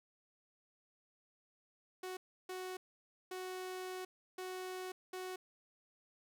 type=tone bursts at uneven times; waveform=sawtooth; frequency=370 Hz; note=F#4; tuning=in tune; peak=-38 dBFS; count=5; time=2.03-2.17 / 2.49-2.77 / 3.31-4.05 / 4.38-4.92 / 5.13-5.36 s; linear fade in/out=5 ms; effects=none